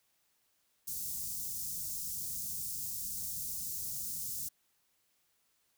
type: band-stop noise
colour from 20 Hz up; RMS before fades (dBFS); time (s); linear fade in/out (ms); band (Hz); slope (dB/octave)
white; -39; 0.87-4.49; 10; 190 to 5700; 24
effects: white hiss -75 dBFS RMS until 5.77 s

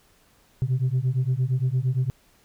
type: beating tone pair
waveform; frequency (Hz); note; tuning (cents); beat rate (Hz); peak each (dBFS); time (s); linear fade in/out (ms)
sine; 124.4 / 133.1; B2 / C3; +13 / +30; 8.7; -22 / -22; 0.62-2.1; 0
effects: tanh soft clip ceiling -17 dBFS + pink hiss -60 dBFS RMS until 2.44 s

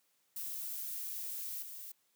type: noise with level steps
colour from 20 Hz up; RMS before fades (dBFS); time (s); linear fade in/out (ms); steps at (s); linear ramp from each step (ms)
violet; -41 / -47; 0.36-1.92; 5; 1.62; 5
effects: white hiss -75 dBFS RMS until 2.15 s + high-pass 150 Hz 12 dB/octave

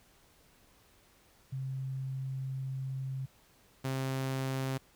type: tone pair in turn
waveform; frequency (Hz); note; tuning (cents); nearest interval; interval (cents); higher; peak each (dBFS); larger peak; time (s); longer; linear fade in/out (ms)
sine / sawtooth; 132.9 / 132.9; C3 / C3; +27 / +27; unison; 0; neither; -34 / -28; second; 1.52-3.26 / 3.84-4.78; first; 10
effects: pink hiss -64 dBFS RMS until 4.95 s

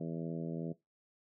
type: harmonic tone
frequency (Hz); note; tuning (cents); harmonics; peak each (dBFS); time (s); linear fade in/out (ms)
82.41; E2; 0; 2 / 3 / 4 / 5 / 6 / 7 / 8; -39 / -43 / -45 / -47 / -49 / -50 / -51; 0-0.73; 10
effects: noise-tail reverb RT60 0.2 s tail -20 dB re dry

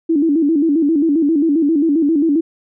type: tone with vibrato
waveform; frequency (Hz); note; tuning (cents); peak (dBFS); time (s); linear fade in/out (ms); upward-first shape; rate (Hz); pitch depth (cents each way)
sine; 306.3; D#4; -27; -11; 0.09-2.41; 10; square; 7.5; 120
effects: none

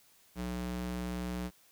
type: tone with high-pass filter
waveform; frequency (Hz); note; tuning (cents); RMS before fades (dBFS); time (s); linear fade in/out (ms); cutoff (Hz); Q
square; 60.9; B1; -24; -37; 0.35-1.51; 50; 120; 2.5
effects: white hiss -64 dBFS RMS until 1.71 s

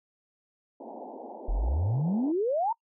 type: band-pass noise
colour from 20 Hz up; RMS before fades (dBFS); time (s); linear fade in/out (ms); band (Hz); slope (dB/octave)
white; -42; 0.8-2.32; 5; 210 to 900; 96
type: exponential sweep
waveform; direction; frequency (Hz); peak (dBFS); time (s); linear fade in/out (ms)
sine; up; 36.71 to 950; -24; 1.48-2.73; 10
effects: noise-tail reverb RT60 0.1 s tail -26 dB re dry

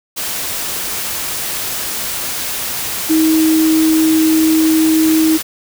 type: tone in noise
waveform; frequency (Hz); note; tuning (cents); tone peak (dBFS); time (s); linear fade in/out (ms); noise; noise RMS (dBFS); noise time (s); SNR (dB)
sine; 317.4; D#4; +35; -9; 3.09-5.38; 20; white; -21; 0.16-5.43; +9
effects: none

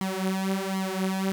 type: tone with flanger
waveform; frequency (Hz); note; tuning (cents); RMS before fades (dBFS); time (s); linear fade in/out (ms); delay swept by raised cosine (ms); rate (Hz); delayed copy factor
sawtooth; 190.9; G3; -46; -28; 0.01-1.32; 0; 0.96 to 6.46; 1.3; +0.85
effects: none

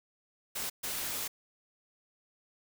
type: noise bursts at uneven times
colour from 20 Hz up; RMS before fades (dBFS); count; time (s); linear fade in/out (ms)
white; -36; 2; 0.55-0.7 / 0.83-1.28; 10
effects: none

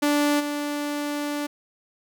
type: tone with level steps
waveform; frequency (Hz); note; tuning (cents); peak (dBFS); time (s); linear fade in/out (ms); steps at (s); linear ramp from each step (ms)
sawtooth; 292.2; D4; -9; -15 / -22; 0.02-1.47; 10; 0.39; 20
effects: none

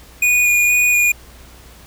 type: tone with vibrato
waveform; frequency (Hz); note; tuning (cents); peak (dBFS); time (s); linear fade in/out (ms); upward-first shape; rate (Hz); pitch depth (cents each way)
square; 2451; D#7; -27; -12; 0.22-1.12; 5; square; 2.1; 9
effects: added 60 Hz sine -42 dBFS peak until 1.86 s + pink hiss -44 dBFS RMS until 1.86 s

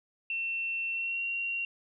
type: tone with pitch glide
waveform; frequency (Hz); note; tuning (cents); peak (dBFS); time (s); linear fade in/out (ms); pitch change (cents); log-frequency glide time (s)
sine; 2700 to 2752; E7 to F7; +41 to -26; -30; 0.3-1.65; 2; +33; 0.9-1.24
effects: none

